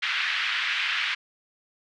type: band-pass noise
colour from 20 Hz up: pink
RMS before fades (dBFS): -27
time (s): 0.02-1.15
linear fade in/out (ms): 10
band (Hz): 1600 to 3400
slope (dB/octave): 24
effects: none